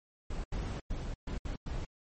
brown noise bursts at uneven times, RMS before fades -36 dBFS, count 6, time 0.3-0.44 / 0.52-0.8 / 0.9-1.14 / 1.27-1.38 / 1.45-1.56 / 1.66-1.85 s, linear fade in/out 5 ms, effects MP3 32 kbps

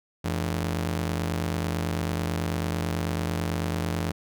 sawtooth ring-modulated tone, 127.1 Hz, C3, 50 cents flat, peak -19 dBFS, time 0.24-4.12 s, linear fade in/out 10 ms, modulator 39 Hz, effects none

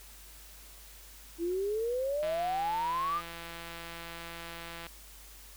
sine exponential sweep, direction up, 329.6 to 1239 Hz, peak -29 dBFS, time 1.38-3.22 s, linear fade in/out 50 ms
click train, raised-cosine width 0.3 ms, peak -27 dBFS, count 444, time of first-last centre 2.23-4.867 s, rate 168 Hz
effects added 50 Hz sine -53 dBFS peak until 5.56 s + white hiss -53 dBFS RMS until 5.56 s

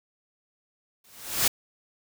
white noise with exponential growth, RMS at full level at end -19 dBFS, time 1.04-1.48 s, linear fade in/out 5 ms, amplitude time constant 94 ms, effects none

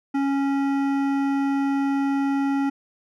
triangle tone with hard clipping, 276.5 Hz, C#4, 4 cents flat, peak -22 dBFS, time 0.14-2.7 s, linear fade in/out 10 ms, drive 17 dB, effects none

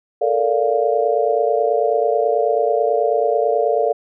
sine chord, Bb major seventh, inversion third, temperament just, 437 / 466.2 / 582.7 / 699.2 Hz, A4 / Bb4 / D5 / F5, -12 / 0 / -14 / +2 cents, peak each -20 dBFS, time 0.21-3.93 s, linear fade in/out 10 ms, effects none

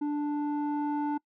square tone with low-pass filter sweep, 293.7 Hz, D4, in tune, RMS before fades -30 dBFS, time 0.01-1.18 s, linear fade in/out 10 ms, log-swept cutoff 620 to 950 Hz, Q 2, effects noise-tail reverb RT60 0.1 s tail -25 dB re dry

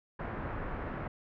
pink low-pass noise, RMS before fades -38 dBFS, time 0.19-1.08 s, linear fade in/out 5 ms, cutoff 1800 Hz, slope 24 dB/octave, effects none

